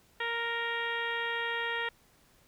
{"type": "harmonic tone", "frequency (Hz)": 466.2, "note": "A#4", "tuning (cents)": 0, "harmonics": [1, 2, 3, 4, 5, 6, 7, 8], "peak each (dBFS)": [-39, -38, -39, -34, -42, -43, -42, -49], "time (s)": [0.2, 1.89], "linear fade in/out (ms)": 5, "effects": ["pink hiss -64 dBFS RMS until 2.47 s"]}